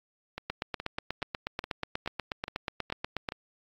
two click trains, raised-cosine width 0.3 ms, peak -20 / -15 dBFS, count 8 / 24, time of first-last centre 0.38-3.321 / 0.5-3.288 s, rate 2.38 / 8.25 Hz, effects AAC 64 kbps

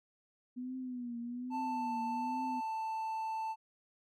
sine tone with vibrato, 246.9 Hz, B3, in tune, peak -38 dBFS, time 0.56-2.61 s, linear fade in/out 20 ms, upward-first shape triangle, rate 1.2 Hz, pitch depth 92 cents each way
triangle tone, 885 Hz, A5, 10 cents sharp, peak -33 dBFS, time 1.5-3.56 s, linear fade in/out 50 ms
effects none

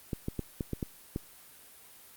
clicks, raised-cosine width 3 ms, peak -19 dBFS, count 7, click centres 0.132 / 0.284 / 0.393 / 0.608 / 0.733 / 0.828 / 1.161 s, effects white hiss -54 dBFS RMS until 2.16 s + Opus 32 kbps

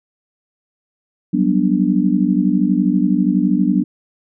sine chord, G major seventh, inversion third, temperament just, 183.75 / 196 / 245 / 294 Hz, F#3 / G3 / B3 / D4, -12 / 0 / -14 / +2 cents, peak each -18 dBFS, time 1.33-3.84 s, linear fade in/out 10 ms, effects none

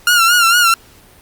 sawtooth tone with vibrato, 1396.9 Hz, F6, in tune, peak -5 dBFS, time 0.07-0.74 s, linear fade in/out 2 ms, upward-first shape sine, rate 4.4 Hz, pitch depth 72 cents each way, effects pink hiss -45 dBFS RMS until 1.21 s + Opus 48 kbps

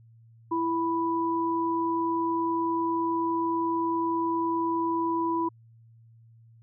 sine tone pair together, 332.5 / 987.8 Hz, E4 / B5, +15 / 0 cents, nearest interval octave + perfect fifth, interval 1885 cents, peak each -27 / -27 dBFS, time 0.51-5.49 s, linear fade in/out 10 ms, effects added 114 Hz sine -52 dBFS peak until 6.62 s

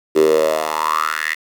10% pulse tone with high-pass filter sweep, 77.9 Hz, D#2, 3 cents sharp, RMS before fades -17 dBFS, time 0.15-1.35 s, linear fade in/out 20 ms, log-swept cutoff 360 to 2000 Hz, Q 6.8, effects 7-bit

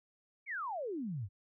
sine exponential sweep, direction down, 2330 to 88.1 Hz, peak -36 dBFS, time 0.46-1.29 s, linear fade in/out 50 ms, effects none

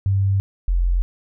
sine tone pair in turn, 97.8 / 43.93 Hz, G2 / F1, -4 / +11 cents, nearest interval octave + major second, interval 1385 cents, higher first, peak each -15 dBFS, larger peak neither, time 0.06-0.4 / 0.68-1.02 s, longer neither, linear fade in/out 0 ms, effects none

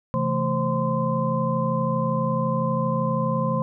sine tone cluster, 134.3 / 166.6 / 219.8 / 527 / 1032 Hz, C3 / E3 / A3 / C5 / C6, +46 / +19 / -2 / +12 / -24 cents, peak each -27 dBFS, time 0.14-3.62 s, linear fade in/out 0 ms, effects none

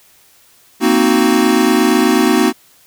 square chord, C half-diminished seventh, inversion third, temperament equal, 233.1 / 261.6 / 311.1 / 370 Hz, Bb3 / C4 / Eb4 / Gb4, 0 / 0 / 0 / 0 cents, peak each -16 dBFS, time 0.8-2.53 s, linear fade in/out 50 ms, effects white hiss -49 dBFS RMS until 2.86 s

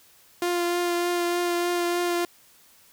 sawtooth tone with vibrato, 349.2 Hz, F4, in tune, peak -19 dBFS, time 0.42-2.25 s, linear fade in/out 2 ms, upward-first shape triangle, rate 3.3 Hz, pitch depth 16 cents each way, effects white hiss -56 dBFS RMS until 2.92 s

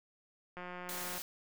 click train, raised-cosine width 0.5 ms, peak -30 dBFS, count 110, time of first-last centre 0.57-1.179 s, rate 179 Hz
white high-pass noise, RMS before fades -42 dBFS, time 0.89-1.22 s, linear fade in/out 0 ms, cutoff 110 Hz, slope 12 dB/octave
effects none

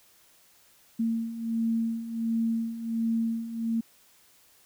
sine beating tone pair, 226.7 / 228.1 Hz, A#3 / A#3, -48 / -37 cents, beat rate 1.4 Hz, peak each -32 / -27 dBFS, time 0.99-3.81 s, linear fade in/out 10 ms, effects white hiss -60 dBFS RMS until 4.65 s

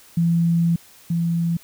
sine tone pair in turn, 168.6 / 168.6 Hz, E3 / E3, +39 / +39 cents, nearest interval unison, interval 0 cents, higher neither, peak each -15 / -18 dBFS, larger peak first, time 0.17-0.76 / 1.1-1.57 s, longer first, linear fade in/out 5 ms, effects white hiss -49 dBFS RMS until 1.63 s

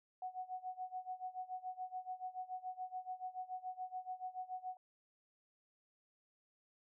sine tone with tremolo, 740 Hz, F#5, in tune, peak -39 dBFS, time 0.22-4.77 s, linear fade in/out 2 ms, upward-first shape sine, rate 7 Hz, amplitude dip 90%, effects none

